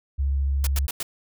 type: tone with vibrato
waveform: sine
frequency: 68.9 Hz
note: C#2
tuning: 10 cents flat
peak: -20 dBFS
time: 0.18-0.87 s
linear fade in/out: 20 ms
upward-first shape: sine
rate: 14 Hz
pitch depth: 15 cents each way
type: noise bursts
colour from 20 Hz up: white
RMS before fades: -29 dBFS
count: 4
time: 0.64-1.029 s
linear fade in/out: 2 ms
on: 29 ms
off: 91 ms
effects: none